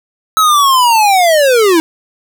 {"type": "linear sweep", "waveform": "square", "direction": "down", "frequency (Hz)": [1304, 311.1], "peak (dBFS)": -7, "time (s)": [0.37, 1.8], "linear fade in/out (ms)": 0, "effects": []}